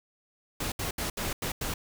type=noise bursts at uneven times; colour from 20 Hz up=pink; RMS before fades=-32 dBFS; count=6; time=0.6-0.72 / 0.79-0.91 / 0.98-1.1 / 1.17-1.33 / 1.42-1.52 / 1.61-1.74 s; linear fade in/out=5 ms; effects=none